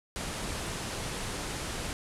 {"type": "low-pass noise", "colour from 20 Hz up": "pink", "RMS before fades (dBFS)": -36, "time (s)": [0.16, 1.93], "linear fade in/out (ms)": 0, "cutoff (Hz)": 11000, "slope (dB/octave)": 48, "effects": []}